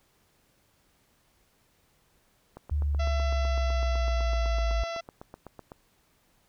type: click train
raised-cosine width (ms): 1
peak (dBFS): -28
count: 26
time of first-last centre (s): 2.57-5.719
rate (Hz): 7.94
type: exponential sweep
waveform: sine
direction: down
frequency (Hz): 74.2 to 54.5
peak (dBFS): -24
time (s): 2.71-4.84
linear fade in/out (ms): 10
type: harmonic tone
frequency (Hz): 671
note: E5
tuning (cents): +31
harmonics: 1 / 2 / 3 / 4 / 5 / 6 / 7 / 8 / 9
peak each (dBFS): -33 / -39 / -43 / -45 / -47 / -49 / -50 / -51 / -52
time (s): 2.99-5.01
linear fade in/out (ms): 10
effects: pink hiss -67 dBFS RMS until 6.48 s